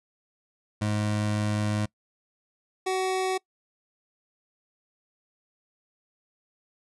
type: tone pair in turn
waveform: 25% pulse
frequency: 105.4 / 375.6 Hz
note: G#2 / F#4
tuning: +26 / +26 cents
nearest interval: octave + minor seventh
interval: 2200 cents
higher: second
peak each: -21 dBFS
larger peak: neither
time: 0.81-1.86 / 2.86-3.38 s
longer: first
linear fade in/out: 10 ms
effects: noise-tail reverb RT60 0.1 s tail -24 dB re dry + resampled to 24000 Hz